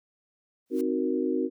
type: noise with exponential growth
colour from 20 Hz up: white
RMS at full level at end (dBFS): -44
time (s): 0.66-0.81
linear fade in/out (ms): 2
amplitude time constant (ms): 31
type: chord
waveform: sine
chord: C half-diminished seventh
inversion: none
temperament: equal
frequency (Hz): 261.6 / 311.1 / 370 / 466.2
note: C4 / Eb4 / Gb4 / Bb4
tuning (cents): 0 / 0 / 0 / 0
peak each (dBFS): -29 / -30 / -29 / -32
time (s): 0.7-1.5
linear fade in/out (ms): 50
effects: none

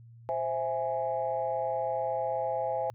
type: chord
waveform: sine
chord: C augmented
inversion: none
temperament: equal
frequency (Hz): 523.3 / 659.3 / 830.6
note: C5 / E5 / G#5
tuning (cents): 0 / 0 / 0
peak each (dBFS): -32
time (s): 0.29-2.9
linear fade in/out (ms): 0
effects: tanh soft clip ceiling -19 dBFS + added 116 Hz sine -49 dBFS peak until 2.94 s

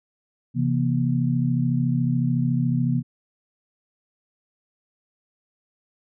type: tone cluster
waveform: sine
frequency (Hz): 131.6 / 165.5 / 239.3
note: C3 / E3 / A#3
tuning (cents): +10 / +7 / +46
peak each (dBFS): -22 / -25 / -24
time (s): 0.54-3.03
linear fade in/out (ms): 50
effects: none

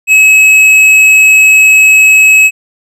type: tone with tanh clipping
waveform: triangle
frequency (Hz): 2569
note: E7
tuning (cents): -45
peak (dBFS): -3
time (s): 0.07-2.51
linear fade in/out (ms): 50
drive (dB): 13
effects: none

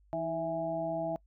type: harmonic tone with a mistuned harmonic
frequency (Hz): 164.81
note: E3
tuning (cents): 0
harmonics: 1 / 2 / 4 / 5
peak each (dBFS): -41 / -39 / -32 / -40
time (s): 0.13-1.16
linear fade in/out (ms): 0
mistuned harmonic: 2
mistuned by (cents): -48
effects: noise-tail reverb RT60 0.1 s tail -25 dB re dry + added 50 Hz sine -61 dBFS peak until 1.26 s

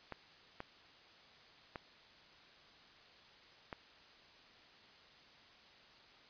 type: clicks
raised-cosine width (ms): 0.5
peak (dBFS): -28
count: 4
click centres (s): 0.123 / 0.604 / 1.758 / 3.728
effects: white hiss -61 dBFS RMS until 6.29 s + resampled to 11025 Hz

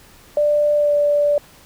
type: tone with pitch glide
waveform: sine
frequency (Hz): 591 to 583.9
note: D5 to D5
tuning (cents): +11 to -10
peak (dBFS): -13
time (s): 0.37-1.38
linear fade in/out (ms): 2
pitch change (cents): -21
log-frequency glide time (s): 0.75-0.94
effects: pink hiss -47 dBFS RMS until 1.65 s

